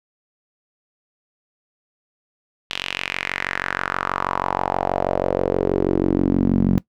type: tone with band-pass filter sweep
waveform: sawtooth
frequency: 46.25 Hz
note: F#1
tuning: in tune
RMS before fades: -21 dBFS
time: 2.7-6.78 s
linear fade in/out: 0 ms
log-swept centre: 3200 to 200 Hz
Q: 3.2
effects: noise-tail reverb RT60 0.1 s tail -20 dB re dry